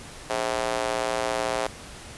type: tone with high-pass filter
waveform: square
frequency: 59 Hz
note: A#1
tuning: 22 cents sharp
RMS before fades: -27 dBFS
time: 0.3-1.67 s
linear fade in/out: 0 ms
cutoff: 580 Hz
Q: 1.8
effects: pink hiss -42 dBFS RMS until 2.17 s + resampled to 24000 Hz